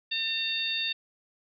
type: harmonic tone with a mistuned harmonic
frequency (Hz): 910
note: A#5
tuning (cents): -42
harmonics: 2 / 3 / 4 / 5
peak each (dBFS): -39 / -32 / -30 / -36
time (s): 0.11-0.93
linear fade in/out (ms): 10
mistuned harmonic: 2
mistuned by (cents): -17
effects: none